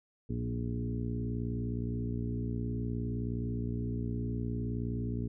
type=harmonic tone with a mistuned harmonic; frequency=59.4 Hz; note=A#1; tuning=33 cents sharp; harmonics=1 / 2 / 3 / 4 / 5 / 6 / 7; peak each=-39 / -35 / -43 / -38 / -43 / -50 / -45 dBFS; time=0.29-5.28 s; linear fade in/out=10 ms; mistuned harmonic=2; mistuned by=-39 cents; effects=none